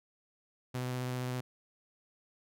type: tone with vibrato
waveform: sawtooth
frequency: 126 Hz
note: B2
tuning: 35 cents sharp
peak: -30 dBFS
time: 0.74-1.41 s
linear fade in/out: 10 ms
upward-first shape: triangle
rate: 15 Hz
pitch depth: 16 cents each way
effects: none